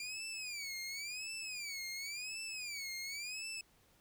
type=tone with vibrato; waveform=20% pulse; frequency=2374 Hz; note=D7; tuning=18 cents sharp; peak=-36 dBFS; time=0-3.61 s; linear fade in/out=2 ms; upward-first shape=sine; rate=0.93 Hz; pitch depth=190 cents each way; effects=pink hiss -69 dBFS RMS until 4 s